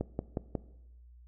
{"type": "click train", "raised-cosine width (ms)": 2, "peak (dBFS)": -18, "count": 4, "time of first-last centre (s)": [0.01, 0.552], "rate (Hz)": 5.53, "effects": ["noise-tail reverb RT60 0.9 s tail -18 dB re dry", "added 60 Hz sine -52 dBFS peak until 1.27 s"]}